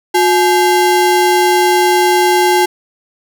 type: ring-modulated tone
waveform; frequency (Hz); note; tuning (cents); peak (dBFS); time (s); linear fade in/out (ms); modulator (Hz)
square; 605; D#5; -49; -6; 0.14-2.66; 10; 245
effects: none